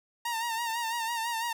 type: tone with vibrato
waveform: sawtooth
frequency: 923 Hz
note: A#5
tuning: 17 cents flat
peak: -26 dBFS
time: 0.25-1.53 s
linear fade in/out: 5 ms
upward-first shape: sine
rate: 6 Hz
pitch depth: 58 cents each way
effects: none